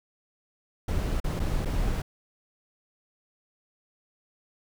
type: noise with dropouts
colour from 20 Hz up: brown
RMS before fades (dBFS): -27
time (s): 0.88-2.02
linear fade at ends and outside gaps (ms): 5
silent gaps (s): 1.202-1.242 / 1.395-1.399 / 1.65-1.655
effects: none